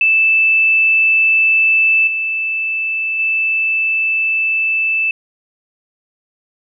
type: tone with level steps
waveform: sine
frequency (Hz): 2637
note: E7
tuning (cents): 0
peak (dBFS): -9 / -16 / -13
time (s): 0.01-5.11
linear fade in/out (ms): 2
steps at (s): 2.07 / 3.19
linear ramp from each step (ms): 5
effects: none